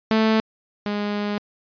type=tone pair in turn; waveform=sawtooth; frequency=220 / 206.4 Hz; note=A3 / G#3; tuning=0 / -10 cents; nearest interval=minor second; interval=110 cents; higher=first; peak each=-12 / -19 dBFS; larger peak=first; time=0.11-0.4 / 0.86-1.38 s; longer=second; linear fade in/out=0 ms; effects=resampled to 11025 Hz